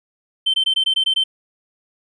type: tone bursts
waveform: triangle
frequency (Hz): 3100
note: G7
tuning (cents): -20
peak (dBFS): -11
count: 8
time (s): 0.46-1.239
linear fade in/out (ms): 10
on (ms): 79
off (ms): 21
effects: tanh soft clip ceiling -11 dBFS + resampled to 24000 Hz

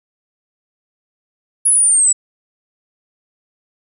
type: exponential sweep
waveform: sine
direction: down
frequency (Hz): 10548 to 7800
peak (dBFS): -9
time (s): 1.65-2.13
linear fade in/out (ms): 10
effects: none

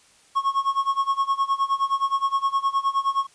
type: tone with tremolo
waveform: triangle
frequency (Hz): 1095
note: C#6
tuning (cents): -22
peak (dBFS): -15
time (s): 0.35-3.27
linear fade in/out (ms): 20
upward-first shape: sine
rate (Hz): 9.6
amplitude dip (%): 90
effects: white hiss -56 dBFS RMS until 3.34 s + resampled to 22050 Hz

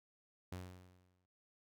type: tone with exponential decay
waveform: sawtooth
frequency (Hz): 91.1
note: F#2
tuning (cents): -26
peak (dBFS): -38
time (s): 0.52-1.26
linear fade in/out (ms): 5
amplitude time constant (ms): 160
effects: none

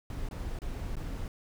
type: noise with dropouts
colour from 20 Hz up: brown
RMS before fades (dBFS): -36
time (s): 0.1-1.28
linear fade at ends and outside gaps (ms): 1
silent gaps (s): 0.288-0.311 / 0.589-0.618 / 0.955-0.967
effects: none

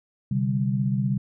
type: chord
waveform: sine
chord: C suspended second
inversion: none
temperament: equal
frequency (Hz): 130.81 / 146.83 / 196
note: C3 / D3 / G3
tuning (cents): 0 / 0 / 0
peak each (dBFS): -24 / -29 / -25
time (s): 0.31-1.18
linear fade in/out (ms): 5
effects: none

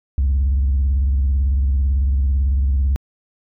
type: tone with vibrato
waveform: sine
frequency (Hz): 67.7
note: C#2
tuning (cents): -40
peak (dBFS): -12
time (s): 0.18-2.96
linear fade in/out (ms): 0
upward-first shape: square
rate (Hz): 18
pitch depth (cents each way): 120
effects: tanh soft clip ceiling -12 dBFS

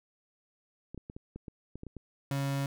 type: clicks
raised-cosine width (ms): 3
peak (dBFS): -29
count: 10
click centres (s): 0.946 / 0.977 / 1.099 / 1.165 / 1.36 / 1.482 / 1.756 / 1.834 / 1.867 / 1.967
type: tone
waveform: 35% pulse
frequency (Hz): 138.59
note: C#3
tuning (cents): 0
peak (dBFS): -28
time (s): 2.31-2.66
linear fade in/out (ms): 2
effects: none

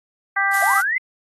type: harmonic tone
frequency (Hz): 394.3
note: G4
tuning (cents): +10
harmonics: 2 / 3 / 4 / 5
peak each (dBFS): -24 / -24 / -20 / -21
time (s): 0.36-0.81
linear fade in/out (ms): 10
type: noise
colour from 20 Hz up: violet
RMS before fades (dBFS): -24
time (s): 0.53-0.82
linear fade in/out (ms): 5
type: linear sweep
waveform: sine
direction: up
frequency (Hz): 650 to 2111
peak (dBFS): -18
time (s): 0.62-0.98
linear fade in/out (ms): 5
effects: AAC 32 kbps

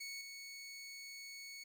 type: tone with level steps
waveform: 20% pulse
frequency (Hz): 2217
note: C#7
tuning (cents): 0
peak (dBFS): -39 / -43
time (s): 0-1.64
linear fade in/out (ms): 10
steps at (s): 0.21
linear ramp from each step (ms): 2
effects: 12-bit

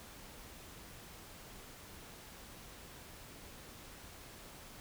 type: silence
effects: pink hiss -53 dBFS RMS until 4.8 s

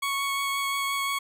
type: tone with vibrato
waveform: 20% pulse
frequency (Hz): 1108.7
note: C#6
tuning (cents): 0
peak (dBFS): -21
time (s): 0.02-1.19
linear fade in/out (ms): 10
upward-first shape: triangle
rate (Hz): 5.7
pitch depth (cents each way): 12
effects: none

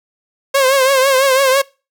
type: tone with vibrato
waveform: sawtooth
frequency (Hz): 535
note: C5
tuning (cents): +38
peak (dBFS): -6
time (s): 0.54-1.62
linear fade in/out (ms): 10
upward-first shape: triangle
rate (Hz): 6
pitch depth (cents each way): 85
effects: noise-tail reverb RT60 0.3 s tail -23 dB re dry

